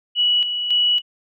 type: tone with tremolo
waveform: sine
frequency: 2936 Hz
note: F#7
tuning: 14 cents flat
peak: -14 dBFS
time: 0.15-1.02 s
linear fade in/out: 50 ms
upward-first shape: square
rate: 1.8 Hz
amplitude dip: 55%
effects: none